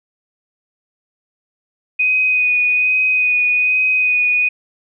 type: tone with vibrato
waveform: sine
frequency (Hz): 2493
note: D#7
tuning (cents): +3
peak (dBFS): -12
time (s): 1.99-4.49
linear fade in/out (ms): 10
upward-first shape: sine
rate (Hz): 1.2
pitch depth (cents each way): 17
effects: none